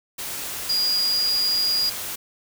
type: tone in noise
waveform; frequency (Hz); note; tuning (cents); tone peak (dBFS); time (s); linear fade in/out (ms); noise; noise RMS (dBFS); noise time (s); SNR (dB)
sine; 4853; D#8; -44; -19; 0.69-1.9; 10; white; -31; 0.18-2.16; +9
effects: none